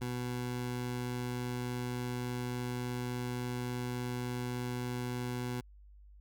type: tone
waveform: 20% pulse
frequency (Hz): 123.47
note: B2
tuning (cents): 0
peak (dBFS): -30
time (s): 0.01-5.61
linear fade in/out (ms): 10
effects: added 50 Hz sine -53 dBFS peak until 6.2 s